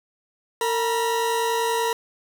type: tone pair together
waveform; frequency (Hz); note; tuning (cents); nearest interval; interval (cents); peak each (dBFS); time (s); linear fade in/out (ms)
40% pulse; 456.3 / 963; A#4 / B5; -37 / -44; octave + minor second; 1293; -23; 0.61-1.93; 2
effects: none